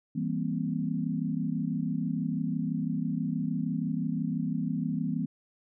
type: chord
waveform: sine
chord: C dominant seventh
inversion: first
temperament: just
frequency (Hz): 163.52 / 196.22 / 235.5 / 261.6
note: E3 / G3 / Bb3 / C4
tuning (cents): -14 / +2 / +18 / 0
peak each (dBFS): -32 / -34 / -33 / -34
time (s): 0.15-5.26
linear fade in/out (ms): 10
effects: none